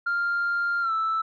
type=tone with pitch glide; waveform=sine; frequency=1396.9 to 1318.5 Hz; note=F6 to E6; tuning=0 to 0 cents; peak=-21 dBFS; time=0.06-1.22 s; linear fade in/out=10 ms; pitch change=-100 cents; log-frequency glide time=0.81-0.92 s; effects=tanh soft clip ceiling -20 dBFS